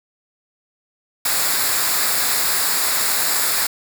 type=noise with comb filter; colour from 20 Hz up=white; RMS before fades=-19 dBFS; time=1.25-3.67 s; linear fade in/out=5 ms; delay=0.33 ms; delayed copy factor=-0.6; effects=none